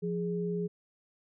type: tone pair together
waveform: sine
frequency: 174.61 / 415.6 Hz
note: F3 / G#4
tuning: 0 / +1 cents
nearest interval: octave + minor third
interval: 1501 cents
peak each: -32 / -33 dBFS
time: 0.02-0.68 s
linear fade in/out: 20 ms
effects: none